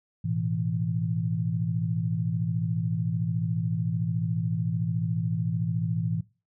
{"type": "chord", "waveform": "sine", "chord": "A suspended second", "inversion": "none", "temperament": "just", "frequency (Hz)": [110, 123.75, 165], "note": ["A2", "B2", "E3"], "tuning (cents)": [0, 4, 2], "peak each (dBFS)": [-29, -32, -28], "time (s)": [0.24, 6.21], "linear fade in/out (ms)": 10, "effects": ["noise-tail reverb RT60 0.3 s tail -20 dB re dry"]}